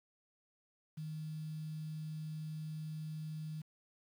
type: tone with quantisation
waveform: sine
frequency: 155.56 Hz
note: D#3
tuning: in tune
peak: -40 dBFS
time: 0.97-3.62 s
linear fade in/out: 10 ms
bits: 10
effects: none